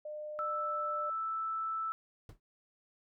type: tone with pitch glide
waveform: sine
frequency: 604 to 598.4 Hz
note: D5 to D5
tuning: +48 to +32 cents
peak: -39 dBFS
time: 0.05-1.1 s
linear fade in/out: 5 ms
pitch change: -16 cents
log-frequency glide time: 0.37-0.82 s
type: tone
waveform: sine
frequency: 1318.5 Hz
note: E6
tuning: in tune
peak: -33 dBFS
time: 0.39-1.92 s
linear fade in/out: 0 ms
type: noise with exponential decay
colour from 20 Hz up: brown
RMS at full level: -42 dBFS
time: 2.29-2.4 s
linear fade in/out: 2 ms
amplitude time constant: 23 ms
effects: none